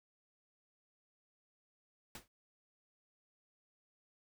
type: noise with exponential decay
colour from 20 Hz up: pink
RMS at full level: -44 dBFS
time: 2.15-2.28 s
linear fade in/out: 2 ms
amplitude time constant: 28 ms
effects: none